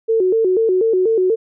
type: tone with vibrato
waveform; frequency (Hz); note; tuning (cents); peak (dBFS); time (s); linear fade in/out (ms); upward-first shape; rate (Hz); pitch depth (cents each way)
sine; 407.9; G#4; -31; -12; 0.08-1.36; 20; square; 4.1; 170
effects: none